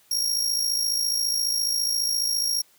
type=tone with amplitude modulation; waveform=sawtooth; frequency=5588 Hz; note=F8; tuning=in tune; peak=-17 dBFS; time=0.11-2.62 s; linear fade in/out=5 ms; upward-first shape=sine; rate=54.6 Hz; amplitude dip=60%; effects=white hiss -59 dBFS RMS until 2.78 s + high-pass 60 Hz 12 dB/octave